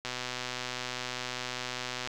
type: click train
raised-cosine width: 0.2 ms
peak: -17 dBFS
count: 254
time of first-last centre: 0.05-2.074 s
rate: 125 Hz
effects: none